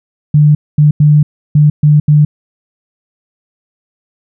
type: tone bursts at uneven times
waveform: sine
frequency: 149.2 Hz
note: D3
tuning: 28 cents sharp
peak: -3 dBFS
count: 6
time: 0.34-0.55 / 0.78-0.91 / 1-1.23 / 1.55-1.7 / 1.83-2 / 2.08-2.25 s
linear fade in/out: 5 ms
effects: none